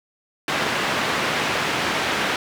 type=band-pass noise; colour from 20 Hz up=white; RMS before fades=-23 dBFS; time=0.48-2.36 s; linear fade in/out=2 ms; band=120 to 2400 Hz; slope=12 dB/octave; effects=none